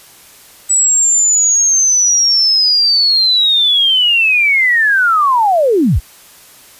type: linear sweep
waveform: sine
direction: down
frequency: 7902 to 30.89 Hz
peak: -8 dBFS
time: 0.69-6 s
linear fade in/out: 20 ms
effects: white hiss -41 dBFS RMS until 6.79 s + resampled to 32000 Hz